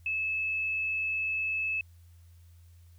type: tone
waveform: sine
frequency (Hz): 2604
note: E7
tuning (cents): -22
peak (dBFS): -28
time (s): 0.06-1.81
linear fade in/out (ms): 2
effects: added 85 Hz sine -52 dBFS peak until 2.98 s + white hiss -69 dBFS RMS until 2.98 s